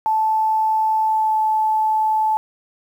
sine tone with pitch glide, 875 to 869.5 Hz, A5 to A5, -10 to -21 cents, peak -15 dBFS, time 0.06-2.37 s, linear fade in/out 0 ms, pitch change -11 cents, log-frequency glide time 1.07-1.38 s, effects 8-bit

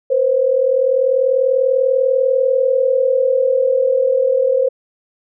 sine tone pair together, 487.8 / 528 Hz, B4 / C5, -21 / +16 cents, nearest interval minor second, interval 137 cents, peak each -17 / -13 dBFS, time 0.1-4.69 s, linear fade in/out 10 ms, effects none

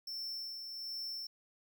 square tone with tremolo, 5380 Hz, E8, 34 cents sharp, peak -39 dBFS, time 0.07-1.27 s, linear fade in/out 5 ms, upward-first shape sine, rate 1.3 Hz, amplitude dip 40%, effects none

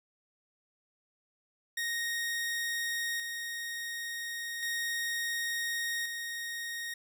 sawtooth tone with tremolo, 1864.7 Hz, A#6, in tune, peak -28 dBFS, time 1.77-6.94 s, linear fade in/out 5 ms, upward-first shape square, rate 0.35 Hz, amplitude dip 40%, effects none

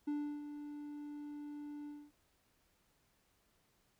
triangle tone with ADSR envelope, 293.7 Hz, D4, in tune, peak -32 dBFS, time 0.07-2.12 s, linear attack 10 ms, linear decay 330 ms, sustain -10 dB, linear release 250 ms, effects pink hiss -75 dBFS RMS until 3.99 s

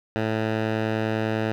10% pulse tone with low-pass filter, 110 Hz, A2, in tune, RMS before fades -25 dBFS, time 0.16-1.52 s, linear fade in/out 0 ms, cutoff 2700 Hz, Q 0.86, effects 8-bit

